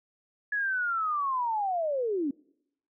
sine linear sweep, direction down, 1700 to 261.6 Hz, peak -26 dBFS, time 0.52-2.31 s, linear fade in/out 5 ms, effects noise-tail reverb RT60 0.8 s tail -26 dB re dry

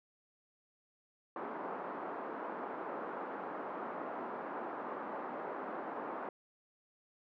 white band-pass noise, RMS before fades -42 dBFS, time 1.36-6.29 s, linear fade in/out 2 ms, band 230 to 1200 Hz, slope 24 dB/octave, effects none

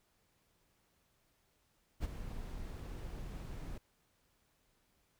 brown noise with ADSR envelope, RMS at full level -34 dBFS, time 2-3.78 s, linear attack 38 ms, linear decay 27 ms, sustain -10 dB, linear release 6 ms, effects pink hiss -75 dBFS RMS until 5.19 s

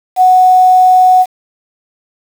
sine tone with quantisation, 739 Hz, F#5, 2 cents flat, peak -3 dBFS, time 0.16-1.26 s, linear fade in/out 50 ms, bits 5, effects none

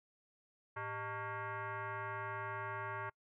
sine tone with frequency modulation, 110 Hz, A2, in tune, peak -39 dBFS, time 0.76-3.1 s, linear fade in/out 10 ms, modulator 505 Hz, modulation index 3.2, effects noise-tail reverb RT60 0.1 s tail -25 dB re dry

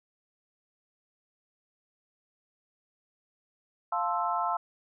sine chord, F major seventh, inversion none, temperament equal, 698.5 / 880 / 1046.5 / 1318.5 Hz, F5 / A5 / C6 / E6, 0 / 0 / 0 / 0 cents, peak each -32 dBFS, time 3.92-4.57 s, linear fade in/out 5 ms, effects none

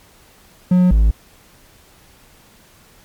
triangle tone pair in turn, 180.9 / 53.78 Hz, F#3 / A1, -39 / -39 cents, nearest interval octave + major sixth, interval 2100 cents, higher first, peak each -7 dBFS, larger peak neither, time 0.71-0.91 / 0.91-1.11 s, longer neither, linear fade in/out 5 ms, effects pink hiss -49 dBFS RMS until 3.04 s + MP3 96 kbps

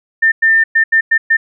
sine tone bursts at uneven times, 1798 Hz, A6, 37 cents sharp, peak -7 dBFS, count 6, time 0.22-0.32 / 0.42-0.64 / 0.75-0.84 / 0.92-1.01 / 1.11-1.18 / 1.3-1.37 s, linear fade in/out 10 ms, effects none

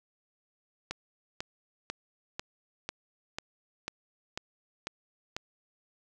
click train, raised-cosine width 0.2 ms, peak -17 dBFS, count 10, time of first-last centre 0.91-5.365 s, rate 2.02 Hz, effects none

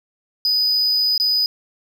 triangle tone with dropouts, 4978 Hz, D#8, in tune, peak -14 dBFS, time 0.45-1.46 s, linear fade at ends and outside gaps 1 ms, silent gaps 1.178-1.199 s, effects none

